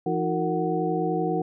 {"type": "tone cluster", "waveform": "sine", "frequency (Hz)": [169, 315.8, 365.9, 459.4, 743], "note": ["E3", "D#4", "F#4", "A#4", "F#5"], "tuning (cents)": [43, 26, -19, -25, 7], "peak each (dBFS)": -29, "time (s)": [0.06, 1.42], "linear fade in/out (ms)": 5, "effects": []}